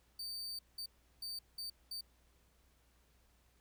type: tone bursts at uneven times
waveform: 40% pulse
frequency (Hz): 4600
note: D8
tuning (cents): -37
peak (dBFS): -40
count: 5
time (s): 0.19-0.59 / 0.78-0.86 / 1.22-1.39 / 1.58-1.7 / 1.91-2.01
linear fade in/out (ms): 5
effects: added 60 Hz sine -70 dBFS peak until 3.6 s + pink hiss -73 dBFS RMS until 3.6 s